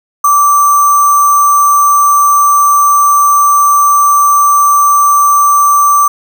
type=tone with sample-and-hold; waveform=sine; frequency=1163 Hz; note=D6; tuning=17 cents flat; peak=-4 dBFS; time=0.24-6.08 s; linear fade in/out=5 ms; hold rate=7350 Hz; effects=none